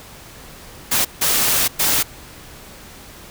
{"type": "noise bursts at uneven times", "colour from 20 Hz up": "white", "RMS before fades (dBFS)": -17, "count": 3, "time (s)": [[0.91, 1.05], [1.21, 1.68], [1.79, 2.03]], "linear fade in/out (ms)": 10, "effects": ["pink hiss -40 dBFS RMS until 3.3 s"]}